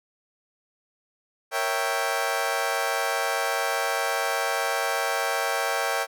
20% pulse chord, A# diminished seventh, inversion none, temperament equal, 466.2 / 554.4 / 659.3 / 784 Hz, A#4 / C#5 / E5 / G5, 0 / 0 / 0 / 0 cents, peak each -27 / -25 / -25 / -23 dBFS, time 1.51-6.07 s, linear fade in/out 50 ms, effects none

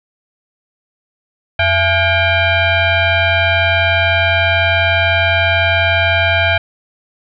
sine tone with frequency modulation, 850 Hz, G#5, 40 cents sharp, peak -10 dBFS, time 1.59-6.58 s, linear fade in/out 5 ms, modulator 761 Hz, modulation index 2.8, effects none

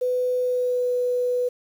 sine tone with pitch glide, 500 to 494.5 Hz, B4 to B4, +21 to +2 cents, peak -20 dBFS, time 0.01-1.49 s, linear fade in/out 10 ms, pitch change -19 cents, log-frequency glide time 0.4-0.9 s, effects 8-bit

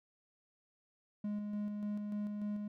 triangle tone with tremolo, 207.7 Hz, G#3, in tune, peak -33 dBFS, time 1.24-2.68 s, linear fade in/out 5 ms, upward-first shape square, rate 3.4 Hz, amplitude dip 30%, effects none

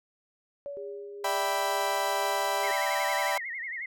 sine tone with exponential decay, 568 Hz, C#5, 42 cents sharp, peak -33 dBFS, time 0.66-1.63 s, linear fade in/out 0 ms, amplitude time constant 210 ms
sine tone with tremolo, 406.1 Hz, G#4, 39 cents flat, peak -36 dBFS, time 0.77-2.71 s, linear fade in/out 0 ms, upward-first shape triangle, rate 2.2 Hz, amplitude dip 35%
35% pulse chord, E minor seventh, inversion third, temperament equal, 587.3 / 659.3 / 784 / 987.8 Hz, D5 / E5 / G5 / B5, 0 / 0 / 0 / 0 cents, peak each -31 / -33 / -30 / -29 dBFS, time 1.24-3.38 s, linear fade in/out 5 ms
sine tone with vibrato, 1992 Hz, B6, 14 cents sharp, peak -33 dBFS, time 2.63-3.86 s, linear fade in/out 5 ms, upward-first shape sine, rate 11 Hz, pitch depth 150 cents each way
effects none

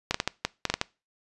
clicks, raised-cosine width 0.2 ms, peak -7 dBFS, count 9, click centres 0.11 / 0.144 / 0.201 / 0.276 / 0.45 / 0.653 / 0.7 / 0.74 / 0.814 s, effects noise-tail reverb RT60 0.3 s tail -23 dB re dry + resampled to 24000 Hz

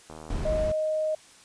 click train, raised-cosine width 1 ms, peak -28 dBFS, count 36, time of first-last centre 0.1-0.547 s, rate 78.3 Hz
brown noise, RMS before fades -30 dBFS, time 0.3-0.72 s, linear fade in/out 2 ms
sine tone, 622.3 Hz, D#5, in tune, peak -24 dBFS, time 0.45-1.15 s, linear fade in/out 5 ms
effects white hiss -53 dBFS RMS until 1.44 s + resampled to 22050 Hz

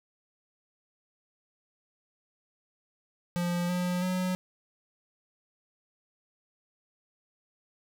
square tone with pitch steps, 174.9 / 179 / 183.6 Hz, F3 / F3 / F#3, +3 / +43 / -13 cents, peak -28 dBFS, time 3.36-4.35 s, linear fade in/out 0 ms, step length 330 ms, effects none

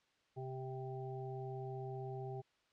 harmonic tone, 130.81 Hz, C3, in tune, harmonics 1 / 3 / 5 / 6, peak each -44 / -46 / -55 / -50 dBFS, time 0.36-2.42 s, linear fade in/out 20 ms, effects white hiss -75 dBFS RMS until 2.72 s + low-pass 4000 Hz 12 dB/octave

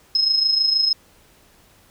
sine tone with amplitude modulation, 5150 Hz, E8, 41 cents flat, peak -13 dBFS, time 0.15-0.93 s, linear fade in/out 2 ms, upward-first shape sine, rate 26.4 Hz, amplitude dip 55%, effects pink hiss -54 dBFS RMS until 1.9 s

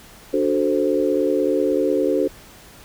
sine chord, D dominant seventh, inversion none, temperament equal, 293.7 / 370 / 440 / 523.3 Hz, D4 / F#4 / A4 / C5, 0 / 0 / 0 / 0 cents, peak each -22 dBFS, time 0.33-2.28 s, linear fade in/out 10 ms, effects pink hiss -45 dBFS RMS until 2.84 s

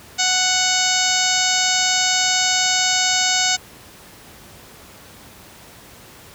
harmonic tone with a mistuned harmonic, 740 Hz, F#5, in tune, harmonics 1 / 2 / 3 / 4 / 5 / 6 / 7 / 8 / 9 / 10, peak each -25 / -25 / -25 / -25 / -25 / -25 / -25 / -25 / -25 / -25 dBFS, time 0.18-3.57 s, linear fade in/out 20 ms, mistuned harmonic 8, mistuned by +22 cents, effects pink hiss -43 dBFS RMS until 6.34 s + high-pass 60 Hz 12 dB/octave

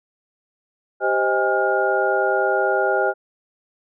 sine tone cluster, 390.7 / 521 / 630 / 814 / 1418 Hz, G4 / C5 / D#5 / G#5 / F6, -6 / -7 / +21 / -35 / +26 cents, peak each -23 dBFS, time 1-3.14 s, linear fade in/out 50 ms, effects none

